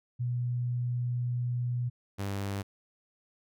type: tone pair in turn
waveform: sine / sawtooth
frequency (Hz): 122.3 / 99.29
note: B2 / G2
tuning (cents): -16 / +23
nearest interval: major third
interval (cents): 361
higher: first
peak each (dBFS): -28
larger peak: neither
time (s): 0.19-1.9 / 2.18-2.63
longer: first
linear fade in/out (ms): 20
effects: none